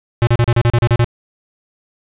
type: tone bursts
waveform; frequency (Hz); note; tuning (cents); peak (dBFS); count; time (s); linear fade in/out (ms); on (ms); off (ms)
square; 118.8; A#2; +33; -10; 10; 0.22-1.044; 0; 50; 36
effects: resampled to 8000 Hz + 8-bit